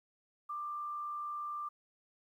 sine tone with frequency modulation, 1186 Hz, D6, 17 cents sharp, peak -37 dBFS, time 0.49-1.69 s, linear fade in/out 10 ms, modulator 73 Hz, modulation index 0.24, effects 12-bit

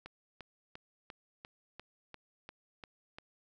click train, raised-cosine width 0.3 ms, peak -30 dBFS, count 10, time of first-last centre 0.06-3.185 s, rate 2.88 Hz, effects none

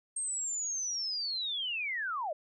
sine linear sweep, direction down, 8540 to 565 Hz, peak -32 dBFS, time 0.16-2.33 s, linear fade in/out 5 ms, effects none

